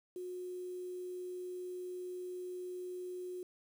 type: tone with quantisation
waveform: sine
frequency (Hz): 362.6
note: F#4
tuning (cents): -35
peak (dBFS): -40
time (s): 0.16-3.43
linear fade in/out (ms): 2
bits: 10
effects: none